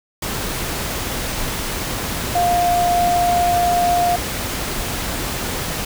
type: tone in noise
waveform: sine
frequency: 703 Hz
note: F5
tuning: 11 cents sharp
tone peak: -14 dBFS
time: 2.35-4.16 s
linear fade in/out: 5 ms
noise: pink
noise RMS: -24 dBFS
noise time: 0.22-5.85 s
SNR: +7 dB
effects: none